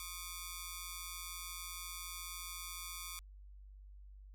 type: ring-modulated tone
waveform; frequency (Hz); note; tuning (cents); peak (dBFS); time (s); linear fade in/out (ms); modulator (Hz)
5% pulse; 1161; D6; -20; -29; 0-3.19; 0; 87.1
effects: added 49 Hz sine -52 dBFS peak until 4.34 s